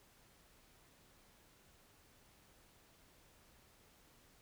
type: silence
effects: pink hiss -67 dBFS RMS until 4.41 s